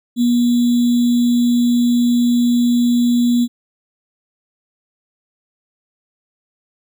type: tone with sample-and-hold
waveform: sine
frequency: 240.6 Hz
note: B3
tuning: 45 cents flat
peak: -11 dBFS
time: 0.16-3.48 s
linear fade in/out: 50 ms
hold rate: 3675 Hz
effects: none